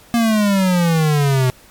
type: exponential sweep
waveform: square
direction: down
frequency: 237.4 to 125.9 Hz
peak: -13 dBFS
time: 0.14-1.5 s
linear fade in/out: 0 ms
effects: pink hiss -46 dBFS RMS until 1.7 s + MP3 96 kbps